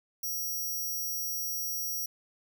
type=tone; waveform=15% pulse; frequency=5700 Hz; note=F8; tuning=34 cents sharp; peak=-26 dBFS; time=0.23-2.06 s; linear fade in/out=5 ms; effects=none